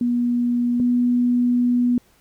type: tone pair in turn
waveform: sine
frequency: 241.6 / 244.3 Hz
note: B3 / B3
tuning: -38 / -19 cents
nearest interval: unison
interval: 19 cents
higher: second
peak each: -17 / -15 dBFS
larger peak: second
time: 0.01-0.8 / 0.8-1.98 s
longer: second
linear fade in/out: 2 ms
effects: pink hiss -58 dBFS RMS until 2.2 s